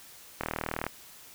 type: click train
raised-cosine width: 0.5 ms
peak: -15 dBFS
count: 19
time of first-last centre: 0.41-0.866 s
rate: 39.5 Hz
effects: white hiss -51 dBFS RMS until 1.34 s